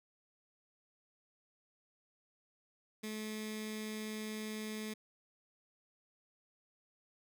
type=tone with notch filter; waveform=15% pulse; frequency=215.7 Hz; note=A3; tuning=34 cents flat; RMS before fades=-42 dBFS; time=3.03-4.94 s; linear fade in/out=10 ms; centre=750 Hz; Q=0.54; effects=none